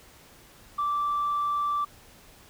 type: tone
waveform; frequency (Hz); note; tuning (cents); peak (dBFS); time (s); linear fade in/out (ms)
sine; 1168; D6; -10; -23; 0.78-1.85; 10
effects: tanh soft clip ceiling -21 dBFS + pink hiss -53 dBFS RMS until 2.49 s